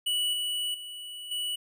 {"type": "tone with level steps", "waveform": "square", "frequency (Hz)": 2948, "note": "F#7", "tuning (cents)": -7, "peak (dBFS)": [-26, -29, -39, -30], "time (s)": [0.06, 1.56], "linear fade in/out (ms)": 10, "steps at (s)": [0.33, 0.74, 1.31], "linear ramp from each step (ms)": 5, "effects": []}